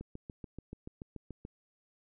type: click train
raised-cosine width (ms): 3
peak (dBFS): -30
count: 11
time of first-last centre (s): 0.01-1.451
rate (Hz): 6.94
effects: none